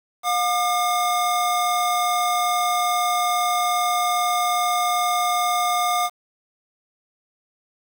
square tone pair together, 715 / 1205.8 Hz, F5 / D6, +41 / +45 cents, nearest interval major sixth, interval 904 cents, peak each -22 / -23 dBFS, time 0.23-6.1 s, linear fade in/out 50 ms, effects 7-bit

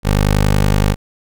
15% pulse tone, 50.6 Hz, G#1, 44 cents flat, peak -5 dBFS, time 0.03-0.96 s, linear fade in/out 50 ms, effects none

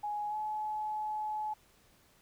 sine tone with pitch glide, 834 to 854 Hz, G#5 to G#5, +7 to +48 cents, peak -33 dBFS, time 0.03-1.54 s, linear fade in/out 10 ms, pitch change +41 cents, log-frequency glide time 0.29-0.35 s, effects pink hiss -65 dBFS RMS until 2.21 s

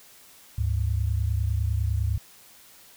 sine tone pair together, 72.27 / 102.2 Hz, D2 / G#2, -27 / -27 cents, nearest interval tritone, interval 600 cents, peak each -25 dBFS, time 0.58-2.18 s, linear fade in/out 5 ms, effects white hiss -52 dBFS RMS until 2.96 s

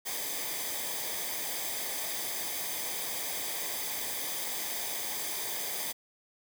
white noise with comb filter, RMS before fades -35 dBFS, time 0.05-5.93 s, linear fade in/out 20 ms, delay 0.72 ms, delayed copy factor -0.65, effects none

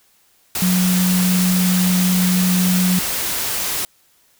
sine tone in noise, 182.5 Hz, F#3, 24 cents flat, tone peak -14 dBFS, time 0.62-2.99 s, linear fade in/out 2 ms, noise white, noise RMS -22 dBFS, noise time 0.55-3.85 s, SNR +5 dB, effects white hiss -57 dBFS RMS until 4.39 s

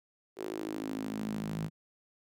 sawtooth tone with high-pass filter sweep, 53.3 Hz, G#1, 46 cents sharp, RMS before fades -37 dBFS, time 0.36-1.7 s, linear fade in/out 50 ms, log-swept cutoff 390 to 160 Hz, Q 5.1, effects none

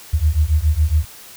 sine beating tone pair, 73.42 / 80.62 Hz, D2 / E2, 0 / -38 cents, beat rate 7.2 Hz, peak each -16 dBFS, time 0.13-1.05 s, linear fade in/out 10 ms, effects white hiss -40 dBFS RMS until 1.36 s

